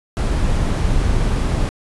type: noise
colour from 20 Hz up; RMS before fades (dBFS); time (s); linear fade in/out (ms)
brown; -17; 0.17-1.69; 0
effects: resampled to 24000 Hz